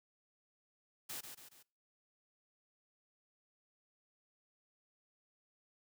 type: noise with echo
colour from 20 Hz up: white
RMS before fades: -44 dBFS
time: 1.09-1.21 s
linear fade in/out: 10 ms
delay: 140 ms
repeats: 3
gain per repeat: -6 dB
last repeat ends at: 1.63 s
effects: noise-tail reverb RT60 0.4 s tail -24 dB re dry + high-pass 100 Hz 12 dB/octave